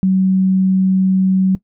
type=tone; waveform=sine; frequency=188.8 Hz; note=F#3; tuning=35 cents sharp; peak=-10 dBFS; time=0.03-1.55 s; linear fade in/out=0 ms; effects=noise-tail reverb RT60 0.1 s tail -18 dB re dry